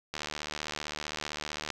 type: click train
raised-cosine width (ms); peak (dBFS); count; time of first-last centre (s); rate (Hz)
0.2; -17; 119; 0.14-1.703; 75.5
effects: none